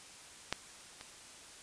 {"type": "clicks", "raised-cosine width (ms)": 0.2, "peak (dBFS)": [-14, -28], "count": 2, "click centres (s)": [0.526, 1.011], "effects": ["white hiss -53 dBFS RMS until 1.62 s", "resampled to 22050 Hz"]}